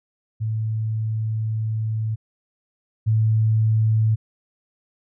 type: tone pair in turn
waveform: sine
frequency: 110 / 110 Hz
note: A2 / A2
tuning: 0 / 0 cents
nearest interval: unison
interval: 0 cents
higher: neither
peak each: -21 / -15 dBFS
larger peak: second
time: 0.4-2.16 / 3.06-4.16 s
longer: first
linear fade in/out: 20 ms
effects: none